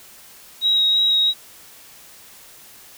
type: tone with vibrato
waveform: sine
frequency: 3813 Hz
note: A#7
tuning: 38 cents sharp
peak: -14 dBFS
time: 0.61-1.34 s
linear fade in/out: 50 ms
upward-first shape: sine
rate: 3 Hz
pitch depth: 12 cents each way
effects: white hiss -45 dBFS RMS until 2.97 s